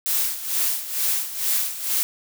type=noise with tremolo; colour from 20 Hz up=blue; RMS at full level=-21 dBFS; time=0.06-2.03 s; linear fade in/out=0 ms; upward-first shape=sine; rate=2.2 Hz; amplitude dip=75%; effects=none